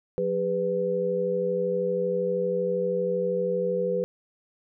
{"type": "tone cluster", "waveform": "sine", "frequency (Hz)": [179.8, 403.6, 496.3], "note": ["F#3", "G#4", "B4"], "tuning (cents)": [-49, -49, 8], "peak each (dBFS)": [-32, -29, -25], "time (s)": [0.18, 4.04], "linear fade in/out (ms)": 0, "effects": []}